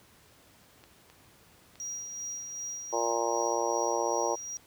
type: clicks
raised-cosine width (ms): 0.2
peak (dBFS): -35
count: 3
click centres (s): 0.839 / 1.1 / 1.756
type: tone with tremolo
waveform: triangle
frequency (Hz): 5730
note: F8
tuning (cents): +44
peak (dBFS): -33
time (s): 1.8-4.57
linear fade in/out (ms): 0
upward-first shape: sine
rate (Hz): 2.6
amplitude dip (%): 40
type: harmonic tone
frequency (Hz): 116.54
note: A#2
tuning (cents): 0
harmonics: 3 / 4 / 5 / 6 / 7 / 8 / 9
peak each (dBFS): -35 / -33 / -33 / -38 / -34 / -34 / -39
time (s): 2.92-4.36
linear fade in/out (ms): 20
effects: pink hiss -59 dBFS RMS until 4.66 s + high-pass 60 Hz 12 dB/octave